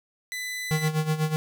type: tone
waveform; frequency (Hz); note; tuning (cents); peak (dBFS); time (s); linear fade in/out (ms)
sawtooth; 2000; B6; +21; -27; 0.32-0.88; 0
type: tone with tremolo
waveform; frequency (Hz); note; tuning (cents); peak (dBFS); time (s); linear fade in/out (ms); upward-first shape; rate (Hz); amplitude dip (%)
square; 155.56; D#3; 0; -21; 0.71-1.36; 0; sine; 8.1; 75
effects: none